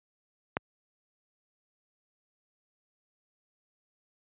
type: click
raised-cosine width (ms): 0.5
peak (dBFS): -12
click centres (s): 0.569
effects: high-pass 80 Hz 12 dB/octave + resampled to 8000 Hz